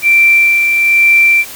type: tone with tremolo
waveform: sine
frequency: 2349 Hz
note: D7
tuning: in tune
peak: -4 dBFS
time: 0.02-1.45 s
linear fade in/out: 50 ms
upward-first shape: sine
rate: 1.1 Hz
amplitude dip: 40%
effects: white hiss -29 dBFS RMS until 1.55 s